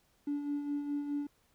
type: tone with tremolo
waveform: triangle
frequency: 288.8 Hz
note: D4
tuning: 29 cents flat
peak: -27 dBFS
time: 0.27-1.27 s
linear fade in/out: 5 ms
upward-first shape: sine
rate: 4.8 Hz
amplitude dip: 60%
effects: tanh soft clip ceiling -28 dBFS + pink hiss -71 dBFS RMS until 1.54 s